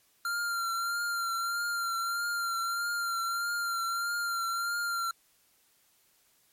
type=tone with vibrato; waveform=square; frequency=1384 Hz; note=F6; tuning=16 cents flat; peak=-30 dBFS; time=0.25-5.11 s; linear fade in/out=2 ms; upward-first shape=triangle; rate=1.6 Hz; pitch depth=33 cents each way; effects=white hiss -67 dBFS RMS until 6.52 s + MP3 64 kbps